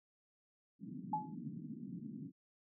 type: band-pass noise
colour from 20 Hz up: white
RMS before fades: -47 dBFS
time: 0.79-2.32 s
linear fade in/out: 50 ms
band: 140 to 280 Hz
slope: 48 dB/octave
type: tone with exponential decay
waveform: sine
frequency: 852 Hz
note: G#5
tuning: 44 cents sharp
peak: -30 dBFS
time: 1.13-1.35 s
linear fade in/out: 5 ms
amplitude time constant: 47 ms
effects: none